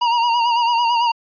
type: tone with vibrato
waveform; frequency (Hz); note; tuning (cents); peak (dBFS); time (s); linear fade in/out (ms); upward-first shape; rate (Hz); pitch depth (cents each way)
square; 943; A#5; +20; -15; 0.01-1.12; 10; sine; 9; 52
effects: resampled to 11025 Hz